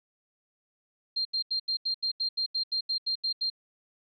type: tone bursts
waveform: sine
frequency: 4187 Hz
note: C8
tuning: in tune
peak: -26 dBFS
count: 14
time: 1.16-3.501 s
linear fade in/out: 10 ms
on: 92 ms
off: 81 ms
effects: none